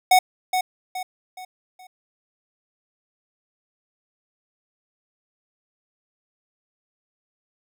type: tone with echo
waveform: square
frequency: 740 Hz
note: F#5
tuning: in tune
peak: -12 dBFS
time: 0.11-0.19 s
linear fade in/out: 5 ms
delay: 420 ms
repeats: 4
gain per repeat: -8 dB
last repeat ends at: 1.87 s
effects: none